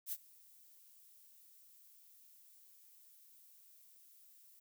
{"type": "noise with ADSR envelope", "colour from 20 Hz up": "violet", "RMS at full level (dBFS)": -39, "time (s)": [0.06, 4.6], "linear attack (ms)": 60, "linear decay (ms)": 47, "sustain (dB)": -24, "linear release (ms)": 13, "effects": []}